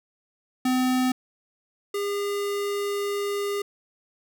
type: tone pair in turn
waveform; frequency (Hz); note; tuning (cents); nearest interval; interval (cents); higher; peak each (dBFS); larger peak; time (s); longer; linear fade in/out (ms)
square; 255.2 / 405.1; C4 / G#4; -43 / -43; minor sixth; 800; second; -21 / -26; first; 0.65-1.12 / 1.94-3.62; second; 5
effects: none